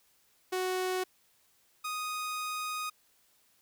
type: tone pair in turn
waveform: sawtooth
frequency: 370 / 1244.5 Hz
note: F#4 / D#6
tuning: 0 / 0 cents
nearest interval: octave + major sixth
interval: 2100 cents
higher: second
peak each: -26 / -30 dBFS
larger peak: first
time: 0.52-1.04 / 1.84-2.9 s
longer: second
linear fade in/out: 10 ms
effects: white hiss -68 dBFS RMS until 3.61 s